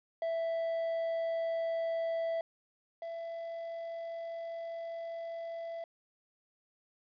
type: tone pair in turn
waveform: triangle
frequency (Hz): 661 / 667.5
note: E5 / E5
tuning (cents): +5 / +22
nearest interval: unison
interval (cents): 17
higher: second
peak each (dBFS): -29 / -36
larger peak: first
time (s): 0.22-2.41 / 3.02-5.84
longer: second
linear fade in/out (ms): 2
effects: resampled to 11025 Hz + 11-bit